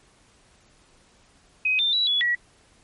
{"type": "tone with pitch steps", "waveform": "sine", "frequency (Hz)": [2521, 3586, 3918, 3394, 1926], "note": ["D#7", "A7", "B7", "G#7", "B6"], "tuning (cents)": [22, 32, -15, 37, -44], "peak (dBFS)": -19, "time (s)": [1.65, 2.35], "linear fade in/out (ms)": 5, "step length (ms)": 140, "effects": ["pink hiss -58 dBFS RMS until 2.83 s", "MP3 48 kbps"]}